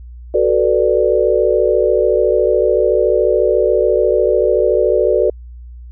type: chord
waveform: sine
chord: B minor seventh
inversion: second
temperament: equal with one note detuned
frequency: 373.4 / 440 / 493.9 / 587.3 Hz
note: F#4 / A4 / B4 / D5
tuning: +16 / 0 / 0 / 0 cents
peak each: -16 dBFS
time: 0.34-5.3 s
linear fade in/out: 5 ms
effects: added 60 Hz sine -31 dBFS peak until 5.91 s